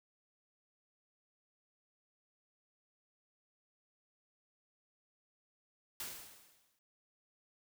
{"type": "noise with exponential decay", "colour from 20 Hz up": "white", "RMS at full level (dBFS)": -41, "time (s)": [6, 6.79], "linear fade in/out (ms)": 1, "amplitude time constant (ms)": 170, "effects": []}